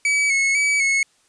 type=tone with vibrato; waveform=45% pulse; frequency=2236 Hz; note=C#7; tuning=14 cents sharp; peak=-16 dBFS; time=0.05-1.03 s; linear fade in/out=2 ms; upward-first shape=square; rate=2 Hz; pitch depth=38 cents each way; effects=white hiss -60 dBFS RMS until 1.28 s + resampled to 22050 Hz